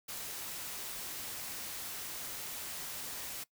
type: noise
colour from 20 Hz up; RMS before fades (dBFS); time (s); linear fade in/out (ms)
white; -42; 0.08-3.44; 10
effects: noise-tail reverb RT60 0.1 s tail -20 dB re dry